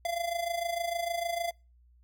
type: tone with amplitude modulation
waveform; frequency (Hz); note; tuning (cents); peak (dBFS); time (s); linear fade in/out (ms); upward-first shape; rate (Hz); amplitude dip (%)
square; 685; F5; -34; -28; 0.05-1.51; 2; sine; 26.6; 70
effects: noise-tail reverb RT60 0.3 s tail -26 dB re dry + added 60 Hz sine -58 dBFS peak until 2.03 s